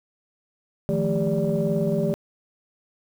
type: tone cluster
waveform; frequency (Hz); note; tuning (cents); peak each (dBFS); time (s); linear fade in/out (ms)
sine; 154.9 / 173.1 / 217.8 / 399.3 / 581; D#3 / F3 / A3 / G4 / D5; -7 / -15 / -17 / +32 / -19; -26; 0.89-2.14; 0
effects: tanh soft clip ceiling -12 dBFS + 8-bit